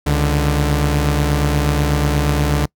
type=tone pair together; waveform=sawtooth; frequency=69.6 / 147.48 Hz; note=C#2 / D3; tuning=+8 / +8 cents; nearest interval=octave + minor second; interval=1300 cents; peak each=-13 dBFS; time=0.06-2.66 s; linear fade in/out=10 ms; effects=noise-tail reverb RT60 0.1 s tail -25 dB re dry